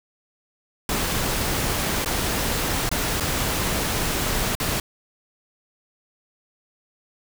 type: noise with dropouts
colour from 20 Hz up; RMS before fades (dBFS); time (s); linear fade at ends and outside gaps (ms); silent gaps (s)
pink; -24; 0.89-4.8; 2; 2.047-2.059 / 2.892-2.914 / 3.2-3.206 / 4.552-4.6
effects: none